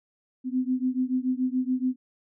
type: beating tone pair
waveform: sine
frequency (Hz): 252.7 / 259.7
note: B3 / C4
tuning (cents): +40 / -13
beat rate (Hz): 7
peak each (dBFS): -26 / -27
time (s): 0.44-1.96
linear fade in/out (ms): 50
effects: none